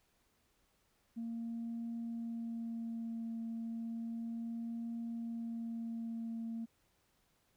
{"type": "tone with vibrato", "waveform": "sine", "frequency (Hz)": 230, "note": "A#3", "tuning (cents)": -23, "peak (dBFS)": -37, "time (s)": [1.16, 6.66], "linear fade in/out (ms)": 20, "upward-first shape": "triangle", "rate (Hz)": 0.33, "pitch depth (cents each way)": 16, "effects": ["tanh soft clip ceiling -35 dBFS", "pink hiss -75 dBFS RMS until 7.56 s"]}